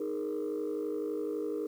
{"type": "chord", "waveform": "sine", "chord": "D# suspended fourth", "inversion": "none", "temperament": "just", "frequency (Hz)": [311.1, 414.8, 466.7], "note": ["D#4", "G#4", "A#4"], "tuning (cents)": [0, -2, 2], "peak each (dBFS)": [-35, -34, -35], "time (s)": [0, 1.67], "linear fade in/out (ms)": 5, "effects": ["tanh soft clip ceiling -27 dBFS", "10-bit"]}